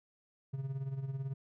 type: tone with tremolo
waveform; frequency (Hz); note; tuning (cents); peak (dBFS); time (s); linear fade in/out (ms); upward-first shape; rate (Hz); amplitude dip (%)
triangle; 135.2; C#3; -43; -31; 0.53-1.34; 10; sine; 18; 65
effects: none